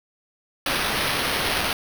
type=noise with sample-and-hold; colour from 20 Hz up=blue; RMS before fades=-24 dBFS; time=0.66-1.73 s; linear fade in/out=2 ms; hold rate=7350 Hz; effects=none